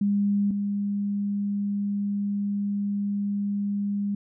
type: tone pair in turn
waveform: sine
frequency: 202.4 / 202.4 Hz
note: G#3 / G#3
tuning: -44 / -44 cents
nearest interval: unison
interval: 0 cents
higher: neither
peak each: -20 / -24 dBFS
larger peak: first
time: 0.01-0.51 / 0.51-4.15 s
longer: second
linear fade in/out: 5 ms
effects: none